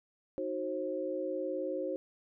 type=chord; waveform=sine; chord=C diminished; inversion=first; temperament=equal with one note detuned; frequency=311.1 / 370 / 534.2 Hz; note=Eb4 / Gb4 / C5; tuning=0 / 0 / +36 cents; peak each=-39 / -38 / -35 dBFS; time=0.38-1.96 s; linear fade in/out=0 ms; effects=none